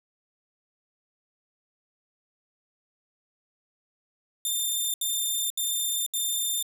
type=tone bursts; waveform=10% pulse; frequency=3592 Hz; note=A7; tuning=35 cents sharp; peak=-18 dBFS; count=4; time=4.45-6.626 s; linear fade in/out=2 ms; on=490 ms; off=72 ms; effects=none